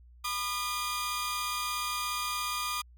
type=tone cluster; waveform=sawtooth; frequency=991 / 1215 / 3280 / 4823 Hz; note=B5 / D#6 / G#7 / D8; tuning=+6 / -42 / -22 / +45 cents; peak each=-37 / -29 / -37 / -37 dBFS; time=0.24-2.82 s; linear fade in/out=10 ms; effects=added 60 Hz sine -52 dBFS peak until 2.97 s